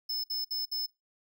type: tone bursts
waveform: square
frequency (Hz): 5230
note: E8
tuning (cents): -15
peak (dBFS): -31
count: 4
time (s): 0.09-0.864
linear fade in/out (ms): 10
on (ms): 150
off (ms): 58
effects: noise-tail reverb RT60 0.2 s tail -20 dB re dry